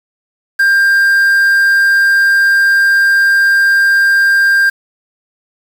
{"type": "tone with quantisation", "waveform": "triangle", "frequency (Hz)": 1594, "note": "G6", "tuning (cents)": 28, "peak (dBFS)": -5, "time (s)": [0.59, 4.7], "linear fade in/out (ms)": 10, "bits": 5, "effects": []}